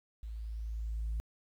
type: tone with level ramp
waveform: sine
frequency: 55 Hz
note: A1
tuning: in tune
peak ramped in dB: -39 to -30 dBFS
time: 0.23-1.2 s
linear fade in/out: 0 ms
effects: tanh soft clip ceiling -30 dBFS + 11-bit